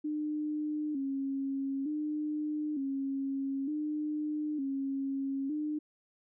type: tone with vibrato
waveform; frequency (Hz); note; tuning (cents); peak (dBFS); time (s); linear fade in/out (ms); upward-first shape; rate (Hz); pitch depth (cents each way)
sine; 286.9; D4; -40; -31; 0.04-5.79; 10; square; 0.55; 89
effects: none